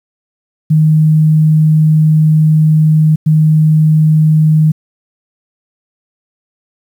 sine tone bursts at uneven times, 155.56 Hz, D#3, in tune, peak -5 dBFS, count 2, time 0.7-3.16 / 3.26-4.72 s, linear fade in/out 10 ms, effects 7-bit

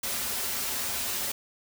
white noise with comb filter, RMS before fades -31 dBFS, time 0.03-1.32 s, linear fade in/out 5 ms, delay 6.3 ms, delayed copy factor -0.9, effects none

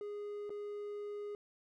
triangle tone with dropouts, 412.9 Hz, G#4, 10 cents flat, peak -38 dBFS, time 0.01-1.35 s, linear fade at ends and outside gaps 1 ms, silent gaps 0.495-0.503 s, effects none

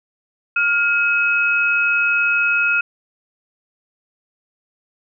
sine tone pair together, 1410.4 / 2554 Hz, F6 / D#7, +17 / +45 cents, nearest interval minor seventh, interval 1028 cents, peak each -17 dBFS, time 0.56-2.81 s, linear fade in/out 5 ms, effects none

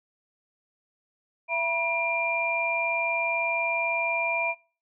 sine tone cluster, 670 / 968 / 2386 Hz, E5 / B5 / D7, +28 / -35 / +27 cents, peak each -30 / -31 / -26 dBFS, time 1.48-4.55 s, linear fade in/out 50 ms, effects noise-tail reverb RT60 0.4 s tail -25 dB re dry

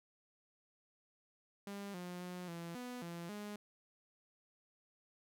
sawtooth tone with pitch steps, 200.5 / 178.2 / 179.6 / 169.3 / 247.4 / 170.6 / 207.4 Hz, G3 / F3 / F3 / E3 / B3 / F3 / G#3, +39 / +35 / +49 / +46 / +3 / -40 / -2 cents, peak -40 dBFS, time 1.67-3.56 s, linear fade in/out 2 ms, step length 270 ms, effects none

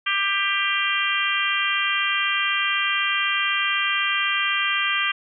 harmonic tone, 396 Hz, G4, 18 cents sharp, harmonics 3 / 4 / 5 / 6 / 7 / 8, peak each -27 / -27 / -27 / -27 / -27 / -27 dBFS, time 0.06-5.12 s, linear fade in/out 10 ms, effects none

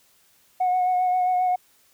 sine tone with vibrato, 731 Hz, F#5, 21 cents flat, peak -17 dBFS, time 0.6-1.56 s, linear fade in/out 10 ms, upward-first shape sine, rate 7.5 Hz, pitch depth 21 cents each way, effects tanh soft clip ceiling -16 dBFS + white hiss -60 dBFS RMS until 1.93 s

